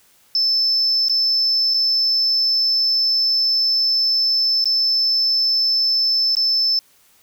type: tone with dropouts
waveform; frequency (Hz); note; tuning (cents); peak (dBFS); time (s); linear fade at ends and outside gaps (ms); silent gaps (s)
triangle; 5274; E8; 0; -12; 0.35-6.79; 1; 1.084-1.096 / 1.738-1.743 / 4.642-4.656 / 6.351-6.368
effects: tanh soft clip ceiling -12 dBFS + white hiss -55 dBFS RMS until 7.22 s